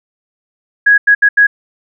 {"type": "tone bursts at uneven times", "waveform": "sine", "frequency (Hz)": 1661.2, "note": "G#6", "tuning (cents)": 0, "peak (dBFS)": -4, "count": 4, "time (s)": [[0.86, 0.98], [1.07, 1.15], [1.22, 1.29], [1.37, 1.47]], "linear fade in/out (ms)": 10, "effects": []}